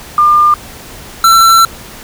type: tone pair in turn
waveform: sine / square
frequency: 1200 / 1344.2 Hz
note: D6 / E6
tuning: +37 / +33 cents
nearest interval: major second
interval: 196 cents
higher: second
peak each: -4 dBFS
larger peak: neither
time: 0.18-0.54 / 1.24-1.65 s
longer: second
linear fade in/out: 2 ms
effects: pink hiss -31 dBFS RMS until 2.03 s